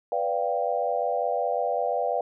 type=chord; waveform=sine; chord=G dominant seventh; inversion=first; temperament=equal with one note detuned; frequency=493.9 / 582.9 / 698.5 / 784 Hz; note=B4 / D5 / F5 / G5; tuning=0 / -13 / 0 / 0 cents; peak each=-29 / -29 / -28 / -30 dBFS; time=0.12-2.21 s; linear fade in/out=2 ms; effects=none